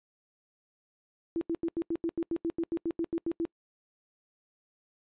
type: tone bursts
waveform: sine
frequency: 333.4 Hz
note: E4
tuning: 20 cents sharp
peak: -27 dBFS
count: 16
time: 1.36-3.452 s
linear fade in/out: 0 ms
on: 52 ms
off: 84 ms
effects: noise-tail reverb RT60 0.1 s tail -26 dB re dry + resampled to 8000 Hz